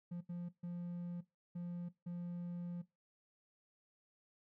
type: tone bursts at uneven times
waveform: triangle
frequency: 174.61 Hz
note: F3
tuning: in tune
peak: -38 dBFS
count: 5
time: 0.11-0.21 / 0.29-0.49 / 0.63-1.21 / 1.55-1.89 / 2.06-2.82 s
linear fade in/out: 10 ms
effects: noise-tail reverb RT60 0.2 s tail -18 dB re dry + tanh soft clip ceiling -34 dBFS

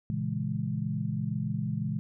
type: chord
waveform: sine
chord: A# half-diminished seventh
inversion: none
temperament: equal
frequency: 116.54 / 138.59 / 164.81 / 207.7 Hz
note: A#2 / C#3 / E3 / G#3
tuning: 0 / 0 / 0 / 0 cents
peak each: -34 dBFS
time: 0.1-1.99 s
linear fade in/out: 0 ms
effects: none

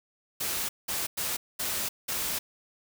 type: noise bursts at uneven times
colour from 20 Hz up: white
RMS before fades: -31 dBFS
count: 5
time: 0.4-0.69 / 0.88-1.07 / 1.17-1.37 / 1.59-1.89 / 2.08-2.39 s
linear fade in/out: 10 ms
effects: none

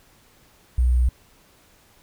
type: tone with sample-and-hold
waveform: sine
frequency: 61.74 Hz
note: B1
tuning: in tune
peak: -15 dBFS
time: 0.78-1.09 s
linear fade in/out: 5 ms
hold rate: 8820 Hz
effects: pink hiss -56 dBFS RMS until 2.02 s

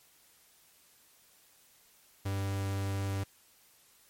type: tone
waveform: 45% pulse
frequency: 98 Hz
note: G2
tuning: in tune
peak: -31 dBFS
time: 2.25-3.24 s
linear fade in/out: 10 ms
effects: white hiss -63 dBFS RMS until 4.09 s + MP3 64 kbps

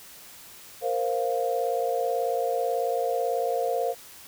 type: chord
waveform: sine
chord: Bb suspended second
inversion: none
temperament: just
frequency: 466.2 / 524.4 / 699.2 Hz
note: Bb4 / C5 / F5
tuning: 0 / +4 / +2 cents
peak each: -28 dBFS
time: 0.81-3.95 s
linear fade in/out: 50 ms
effects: white hiss -47 dBFS RMS until 4.27 s

